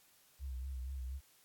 sine tone with vibrato, 65.2 Hz, C2, 5 cents flat, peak -39 dBFS, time 0.39-1.21 s, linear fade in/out 50 ms, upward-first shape sine, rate 4.2 Hz, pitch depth 72 cents each way, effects white hiss -67 dBFS RMS until 1.44 s + AAC 64 kbps

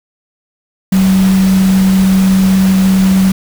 sine tone in noise, 190 Hz, F#3, 46 cents sharp, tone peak -6 dBFS, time 0.92-3.32 s, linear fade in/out 5 ms, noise pink, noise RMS -22 dBFS, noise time 0.92-3.32 s, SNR +13 dB, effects none

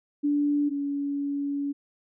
sine tone pair in turn, 290.4 / 283.4 Hz, D4 / C#4, -19 / +38 cents, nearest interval unison, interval 43 cents, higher first, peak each -21 / -26 dBFS, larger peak first, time 0.23-0.7 / 0.7-1.73 s, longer second, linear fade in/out 20 ms, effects none

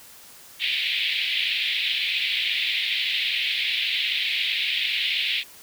white band-pass noise, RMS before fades -25 dBFS, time 0.59-5.44 s, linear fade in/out 50 ms, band 2100 to 3800 Hz, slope 48 dB/octave, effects white hiss -47 dBFS RMS until 5.62 s

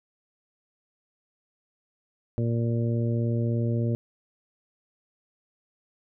harmonic tone, 116.7 Hz, A#2, 2 cents sharp, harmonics 1 / 2 / 3 / 4 / 5, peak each -24 / -30 / -34 / -36 / -38 dBFS, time 2.38-3.95 s, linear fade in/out 0 ms, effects none

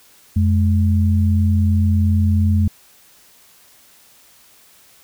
sine tone pair together, 89.1 / 211.9 Hz, F2 / G#3, +35 / +35 cents, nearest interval octave + minor third, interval 1500 cents, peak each -13 / -19 dBFS, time 0.36-2.68 s, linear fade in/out 5 ms, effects white hiss -50 dBFS RMS until 5.03 s

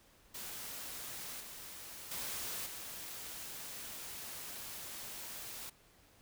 white noise with level steps, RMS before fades -45 / -49 / -41 / -46 dBFS, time 0.34-5.7 s, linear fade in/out 10 ms, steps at 1.4 / 2.11 / 2.66 s, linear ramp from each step 5 ms, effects pink hiss -65 dBFS RMS until 6.21 s

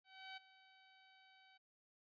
10% pulse tone with ADSR envelope, 762 Hz, G5, 49 cents flat, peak -40 dBFS, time 0.04-1.58 s, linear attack 330 ms, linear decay 14 ms, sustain -17 dB, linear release 13 ms, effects resampled to 11025 Hz

